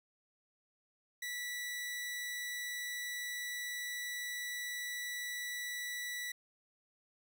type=tone; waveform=sawtooth; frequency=1957 Hz; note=B6; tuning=16 cents flat; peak=-35 dBFS; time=1.22-6.32 s; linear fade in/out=5 ms; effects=none